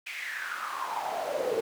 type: noise with high-pass filter sweep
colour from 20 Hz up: brown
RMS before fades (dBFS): -33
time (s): 0.06-1.61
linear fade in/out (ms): 10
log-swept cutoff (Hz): 2400 to 430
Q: 7
effects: none